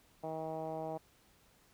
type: tone with low-pass filter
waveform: 10% pulse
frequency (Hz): 159.2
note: D#3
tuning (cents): +40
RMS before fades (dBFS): -40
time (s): 0.23-0.98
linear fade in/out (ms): 10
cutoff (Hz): 730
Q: 3
effects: pink hiss -67 dBFS RMS until 1.73 s